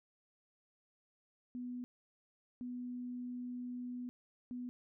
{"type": "tone bursts at uneven times", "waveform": "sine", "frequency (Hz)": 246.9, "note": "B3", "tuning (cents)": 0, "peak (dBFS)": -40, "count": 3, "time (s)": [[1.55, 1.84], [2.61, 4.09], [4.51, 4.69]], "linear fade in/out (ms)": 0, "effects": []}